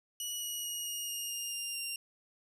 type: tone with pitch steps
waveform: 15% pulse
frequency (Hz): 2928 / 2906 / 2884 / 2863 / 2841 / 2820 / 2799 / 2778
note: F#7 / F#7 / F#7 / F7 / F7 / F7 / F7 / F7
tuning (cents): -19 / -32 / -45 / +42 / +29 / +16 / +3 / -10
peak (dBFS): -29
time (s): 0.2-1.96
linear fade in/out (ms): 2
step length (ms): 220
effects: none